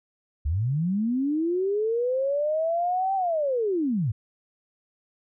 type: linear two-way sweep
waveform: sine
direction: up then down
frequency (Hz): 65.6 to 784 to 94.3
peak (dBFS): -22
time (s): 0.45-4.12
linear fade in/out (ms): 10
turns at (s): 3.15
effects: none